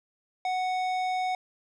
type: tone with tanh clipping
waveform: sine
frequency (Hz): 740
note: F#5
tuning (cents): 0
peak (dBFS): -28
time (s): 0.45-1.35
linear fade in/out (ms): 2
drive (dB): 14
effects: none